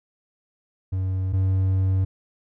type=tone pair in turn; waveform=triangle; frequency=94 / 94.82 Hz; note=F#2 / F#2; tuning=+28 / +43 cents; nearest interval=unison; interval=15 cents; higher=second; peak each=-20 / -16 dBFS; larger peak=second; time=0.92-1.33 / 1.33-2.05 s; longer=second; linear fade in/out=10 ms; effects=none